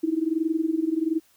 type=tone with amplitude modulation; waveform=sine; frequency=321.5 Hz; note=E4; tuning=43 cents flat; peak=-18 dBFS; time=0.03-1.2 s; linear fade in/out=10 ms; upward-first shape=sine; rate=21.3 Hz; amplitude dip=85%; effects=white hiss -61 dBFS RMS until 1.36 s